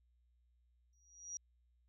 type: tone with exponential growth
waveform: sine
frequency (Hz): 5760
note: F#8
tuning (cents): -47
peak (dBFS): -39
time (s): 0.93-1.37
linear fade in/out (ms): 1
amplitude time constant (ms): 95
effects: added 60 Hz sine -70 dBFS peak until 1.88 s